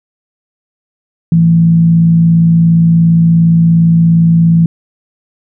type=tone with frequency modulation; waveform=sine; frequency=166.6 Hz; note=E3; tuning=19 cents sharp; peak=-4 dBFS; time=1.32-4.66 s; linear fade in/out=2 ms; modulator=57.2 Hz; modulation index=0.27; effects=none